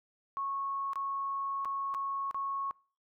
sine tone with dropouts, 1100 Hz, C#6, 14 cents flat, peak -32 dBFS, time 0.37-2.71 s, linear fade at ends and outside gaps 0 ms, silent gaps 0.933-0.957 / 1.648-1.655 / 1.941-1.947 / 2.311-2.345 s, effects noise-tail reverb RT60 0.4 s tail -25 dB re dry

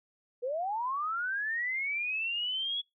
sine linear sweep, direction up, 467.7 to 3387 Hz, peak -30 dBFS, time 0.42-2.82 s, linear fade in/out 20 ms, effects noise-tail reverb RT60 0.2 s tail -25 dB re dry

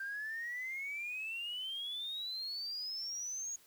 sine exponential sweep, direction up, 1568 to 6700 Hz, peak -37 dBFS, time 0-3.56 s, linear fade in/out 5 ms, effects tanh soft clip ceiling -34 dBFS + white hiss -64 dBFS RMS until 3.66 s

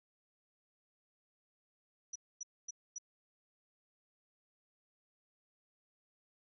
sine tone bursts, 5880 Hz, F#8, 12 cents flat, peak -40 dBFS, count 4, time 2.13-2.984 s, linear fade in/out 5 ms, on 26 ms, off 250 ms, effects none

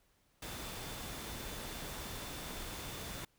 sine tone in noise, 3528 Hz, A7, 4 cents sharp, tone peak -55 dBFS, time 0.42-3.25 s, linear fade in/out 5 ms, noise pink, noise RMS -44 dBFS, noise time 0.42-3.25 s, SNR -14 dB, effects pink hiss -73 dBFS RMS until 3.38 s

